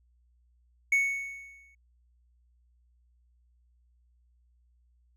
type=tone with exponential decay; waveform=triangle; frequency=2217 Hz; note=C#7; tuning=in tune; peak=-18 dBFS; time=0.92-1.75 s; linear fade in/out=5 ms; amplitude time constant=180 ms; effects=added 60 Hz sine -63 dBFS peak until 5.16 s